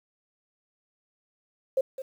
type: tone with echo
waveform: sine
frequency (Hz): 529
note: C5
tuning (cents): +19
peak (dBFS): -20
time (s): 1.77-1.81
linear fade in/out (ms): 5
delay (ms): 210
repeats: 1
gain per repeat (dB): -12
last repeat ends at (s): 2.02
effects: 9-bit